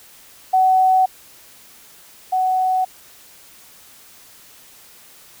sine tone pair in turn, 751 / 746.2 Hz, F#5 / F#5, +26 / +14 cents, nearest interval unison, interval 12 cents, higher first, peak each -11 / -15 dBFS, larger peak first, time 0.53-1.06 / 2.32-2.85 s, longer neither, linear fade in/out 10 ms, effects white hiss -46 dBFS RMS until 5.4 s

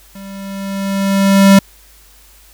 square tone with level ramp, 196 Hz, G3, in tune, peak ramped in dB -31 to -3 dBFS, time 0.15-1.59 s, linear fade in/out 5 ms, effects added 50 Hz sine -46 dBFS peak until 2.53 s + white hiss -46 dBFS RMS until 2.53 s

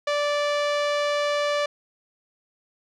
sawtooth tone with low-pass filter, 584 Hz, D5, 10 cents flat, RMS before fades -24 dBFS, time 0.07-1.66 s, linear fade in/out 5 ms, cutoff 4600 Hz, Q 0.87, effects none

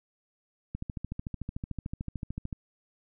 click train, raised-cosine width 5 ms, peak -22 dBFS, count 25, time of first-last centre 0.75-2.528 s, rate 13.5 Hz, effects none

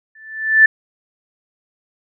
sine tone with exponential growth, 1760 Hz, A6, in tune, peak -3 dBFS, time 0.15-0.66 s, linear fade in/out 5 ms, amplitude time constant 110 ms, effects none

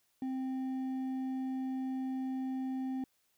triangle tone with hard clipping, 261.6 Hz, C4, in tune, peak -35 dBFS, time 0.22-3.04 s, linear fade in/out 2 ms, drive 8 dB, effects white hiss -75 dBFS RMS until 3.37 s

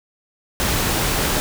pink noise, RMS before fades -20 dBFS, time 0.6-1.4 s, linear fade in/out 0 ms, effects none

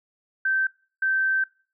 sine tone bursts at uneven times, 1553 Hz, G6, 17 cents flat, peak -20 dBFS, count 2, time 0.45-0.67 / 1.02-1.44 s, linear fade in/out 5 ms, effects noise-tail reverb RT60 0.4 s tail -23 dB re dry

